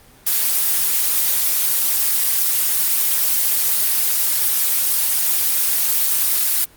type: noise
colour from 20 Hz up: blue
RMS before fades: -17 dBFS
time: 0.26-6.65 s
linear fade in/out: 10 ms
effects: pink hiss -48 dBFS RMS until 6.76 s + Opus 24 kbps